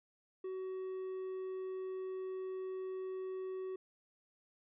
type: tone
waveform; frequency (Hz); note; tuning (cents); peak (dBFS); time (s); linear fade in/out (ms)
triangle; 375.8; F#4; +27; -37; 0.44-3.76; 5
effects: resampled to 8000 Hz